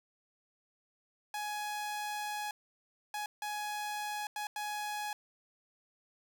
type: tone bursts at uneven times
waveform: sawtooth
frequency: 837 Hz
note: G#5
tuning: 13 cents sharp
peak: -32 dBFS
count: 5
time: 1.34-2.51 / 3.14-3.26 / 3.42-4.27 / 4.36-4.47 / 4.56-5.13 s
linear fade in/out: 2 ms
effects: none